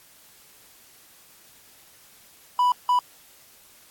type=tone bursts at uneven times; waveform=triangle; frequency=987.8 Hz; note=B5; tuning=in tune; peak=-15 dBFS; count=2; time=2.59-2.72 / 2.89-2.99 s; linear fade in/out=2 ms; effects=white hiss -53 dBFS RMS until 3.9 s + AAC 64 kbps